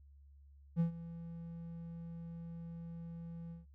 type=tone with ADSR envelope; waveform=triangle; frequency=167.6 Hz; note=E3; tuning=29 cents sharp; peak=-25 dBFS; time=0.76-3.66 s; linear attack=41 ms; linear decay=110 ms; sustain=-17 dB; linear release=150 ms; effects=added 70 Hz sine -57 dBFS peak until 3.74 s